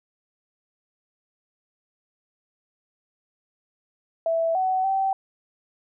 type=tone with pitch steps; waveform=sine; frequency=659 / 751 / 773 Hz; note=E5 / F#5 / G5; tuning=-1 / +26 / -24 cents; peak=-20 dBFS; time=4.26-5.13 s; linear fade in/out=2 ms; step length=290 ms; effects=none